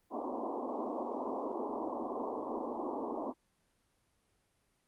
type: band-pass noise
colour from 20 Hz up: pink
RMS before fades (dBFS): -38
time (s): 0.1-3.34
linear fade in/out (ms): 50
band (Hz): 230 to 1100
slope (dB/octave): 96
effects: pink hiss -75 dBFS RMS until 4.87 s + Opus 32 kbps